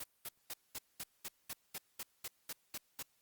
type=noise bursts; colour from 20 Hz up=white; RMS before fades=-43 dBFS; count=13; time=0-3.027 s; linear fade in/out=5 ms; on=39 ms; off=210 ms; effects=white hiss -75 dBFS RMS until 3.21 s + Opus 32 kbps